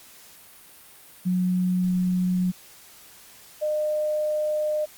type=tone pair in turn; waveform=sine; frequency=182 / 607.8 Hz; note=F#3 / D#5; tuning=-28 / -41 cents; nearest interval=octave + major sixth; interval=2087 cents; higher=second; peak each=-20 / -22 dBFS; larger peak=first; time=1.25-2.52 / 3.61-4.86 s; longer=first; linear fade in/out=20 ms; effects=white hiss -49 dBFS RMS until 4.97 s + Opus 48 kbps